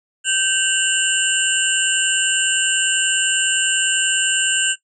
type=tone cluster; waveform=sine; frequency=1557 / 2769 / 2950 / 7250 / 8420 Hz; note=G6 / F7 / F#7 / A#8 / C9; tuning=-12 / -15 / -6 / -49 / +10 cents; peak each=-22 dBFS; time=0.24-4.76 s; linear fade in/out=50 ms; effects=noise-tail reverb RT60 0.1 s tail -18 dB re dry